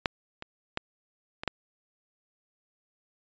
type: clicks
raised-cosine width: 0.3 ms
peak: -8 / -22 / -12 / -19 / -10 dBFS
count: 5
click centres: 0.058 / 0.424 / 0.774 / 1.435 / 1.477 s
effects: resampled to 16000 Hz